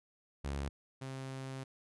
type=tone pair in turn; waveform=sawtooth; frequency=69.9 / 132.95 Hz; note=C#2 / C3; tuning=+15 / +28 cents; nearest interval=major seventh; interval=1113 cents; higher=second; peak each=-32 / -37 dBFS; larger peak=first; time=0.44-0.69 / 1.01-1.64 s; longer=second; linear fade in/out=10 ms; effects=resampled to 24000 Hz